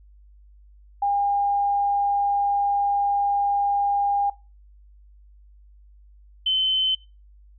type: tone pair in turn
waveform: sine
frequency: 807 / 3062 Hz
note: G#5 / G7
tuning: -50 / -41 cents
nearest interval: octave + major seventh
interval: 2309 cents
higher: second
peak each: -19 dBFS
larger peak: neither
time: 1.02-4.3 / 6.46-6.95 s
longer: first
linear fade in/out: 5 ms
effects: noise-tail reverb RT60 0.3 s tail -21 dB re dry + added 50 Hz sine -48 dBFS peak until 7.58 s